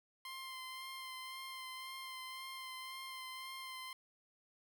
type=tone with vibrato; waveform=15% pulse; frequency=1046.5 Hz; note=C6; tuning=in tune; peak=-39 dBFS; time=0.25-3.93 s; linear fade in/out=2 ms; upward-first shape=sine; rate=1.9 Hz; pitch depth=20 cents each way; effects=none